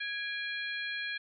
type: harmonic tone with a mistuned harmonic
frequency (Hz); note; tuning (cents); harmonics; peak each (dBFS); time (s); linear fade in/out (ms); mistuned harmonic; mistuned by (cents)
828; G#5; -5; 2 / 3 / 4 / 5; -36 / -40 / -42 / -44; 0-1.18; 10; 3; -63
effects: none